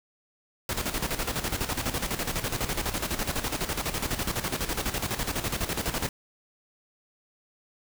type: noise with tremolo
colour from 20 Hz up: pink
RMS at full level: -28 dBFS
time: 0.69-6.09 s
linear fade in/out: 2 ms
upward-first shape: square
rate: 12 Hz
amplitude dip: 65%
effects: none